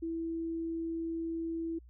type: tone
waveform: sine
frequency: 329.6 Hz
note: E4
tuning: in tune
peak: -33 dBFS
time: 0.02-1.79 s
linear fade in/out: 10 ms
effects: added 60 Hz sine -52 dBFS peak until 1.89 s